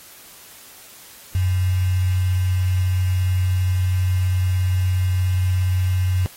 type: tone with quantisation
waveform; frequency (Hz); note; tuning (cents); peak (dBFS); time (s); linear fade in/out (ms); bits
sine; 91.7; F#2; -15; -16; 1.35-6.26; 0; 6
effects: white hiss -44 dBFS RMS until 6.36 s + AAC 48 kbps